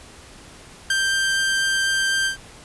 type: tone with ADSR envelope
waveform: sawtooth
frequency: 1574 Hz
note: G6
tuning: 7 cents sharp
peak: -13 dBFS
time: 0.9-2.37 s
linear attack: 4 ms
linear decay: 32 ms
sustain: -2 dB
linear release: 110 ms
effects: pink hiss -44 dBFS RMS until 2.64 s + resampled to 24000 Hz